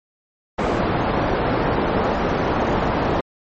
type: low-pass noise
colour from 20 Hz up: white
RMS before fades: -20 dBFS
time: 0.58-3.21 s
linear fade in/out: 10 ms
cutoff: 810 Hz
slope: 12 dB/octave
effects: MP3 32 kbps